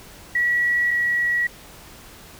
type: tone pair in turn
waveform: sine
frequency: 1931 / 1924.2 Hz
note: B6 / B6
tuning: -39 / -46 cents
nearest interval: unison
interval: 7 cents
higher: first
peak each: -17 / -18 dBFS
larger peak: first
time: 0.35-0.91 / 0.91-1.47 s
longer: neither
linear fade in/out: 5 ms
effects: pink hiss -44 dBFS RMS until 2.39 s